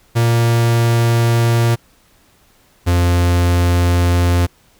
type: tone pair in turn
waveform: 45% pulse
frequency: 116.9 / 87.58 Hz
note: A#2 / F2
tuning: +5 / +5 cents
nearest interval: perfect fourth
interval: 500 cents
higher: first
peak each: -11 dBFS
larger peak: neither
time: 0.15-1.76 / 2.86-4.47 s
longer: neither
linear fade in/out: 20 ms
effects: pink hiss -53 dBFS RMS until 4.79 s